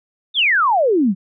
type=exponential sweep; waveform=sine; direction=down; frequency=3716 to 174.4 Hz; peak=-12 dBFS; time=0.34-1.15 s; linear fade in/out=50 ms; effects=none